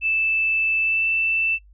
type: tone with pitch glide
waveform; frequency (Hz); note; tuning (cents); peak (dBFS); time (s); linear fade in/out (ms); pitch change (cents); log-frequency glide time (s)
sine; 2637 to 2658; E7 to E7; 0 to +14; -18; 0.01-1.59; 50; +14; 0.81-1.06
effects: noise-tail reverb RT60 0.1 s tail -23 dB re dry + added 50 Hz sine -47 dBFS peak until 1.73 s